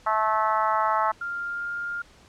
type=harmonic tone; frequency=217.5 Hz; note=A3; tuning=20 cents flat; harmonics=3 / 4 / 5 / 6 / 7 / 8 / 9; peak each=-29 / -25 / -26 / -26 / -37 / -39 / -39 dBFS; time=0.06-1.12 s; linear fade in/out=10 ms
type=tone with pitch glide; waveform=sine; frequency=1396.9 to 1405.8 Hz; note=F6 to F6; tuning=0 to +11 cents; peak=-28 dBFS; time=1.21-2.02 s; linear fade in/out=5 ms; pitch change=+11 cents; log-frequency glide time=1.38-1.68 s
effects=pink hiss -54 dBFS RMS until 2.28 s + low-pass 7000 Hz 12 dB/octave